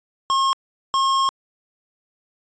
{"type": "tone bursts at uneven times", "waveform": "square", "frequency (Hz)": 1077, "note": "C6", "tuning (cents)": 50, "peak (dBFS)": -17, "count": 2, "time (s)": [[0.3, 0.53], [0.94, 1.29]], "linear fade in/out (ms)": 0, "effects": ["resampled to 16000 Hz"]}